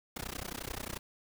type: noise with amplitude modulation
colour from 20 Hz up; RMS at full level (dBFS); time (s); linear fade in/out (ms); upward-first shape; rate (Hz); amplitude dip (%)
pink; -37; 0.16-0.99; 5; sine; 31.3; 100
effects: none